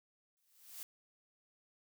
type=noise with exponential growth; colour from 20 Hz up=blue; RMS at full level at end=-44 dBFS; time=0.37-0.83 s; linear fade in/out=0 ms; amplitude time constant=100 ms; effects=none